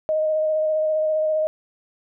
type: tone with vibrato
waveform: sine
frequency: 622.3 Hz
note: D#5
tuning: in tune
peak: -18 dBFS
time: 0.09-1.47 s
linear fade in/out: 0 ms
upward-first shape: square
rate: 15 Hz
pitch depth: 12 cents each way
effects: none